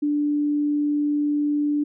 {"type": "tone", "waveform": "sine", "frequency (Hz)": 293.7, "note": "D4", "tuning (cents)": 0, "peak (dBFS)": -19, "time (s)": [0.02, 1.84], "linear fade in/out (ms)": 10, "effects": []}